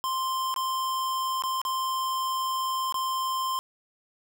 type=tone with dropouts; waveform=square; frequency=1046.5 Hz; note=C6; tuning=in tune; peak=-27 dBFS; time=0.04-3.59 s; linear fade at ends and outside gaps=0 ms; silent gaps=0.541-0.562 / 1.422-1.437 / 1.616-1.651 / 2.924-2.943 s; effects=none